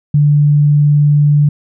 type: tone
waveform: sine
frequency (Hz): 146.83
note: D3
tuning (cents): 0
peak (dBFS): -6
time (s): 0.14-1.49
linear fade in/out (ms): 5
effects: none